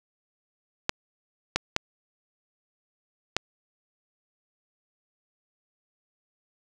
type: clicks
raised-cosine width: 0.2 ms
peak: -5 dBFS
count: 4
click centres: 0.894 / 1.56 / 1.764 / 3.366 s
effects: none